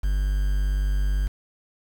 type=tone with quantisation; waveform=triangle; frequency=49 Hz; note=G1; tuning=in tune; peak=-18 dBFS; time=0.03-1.28 s; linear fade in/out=10 ms; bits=7; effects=none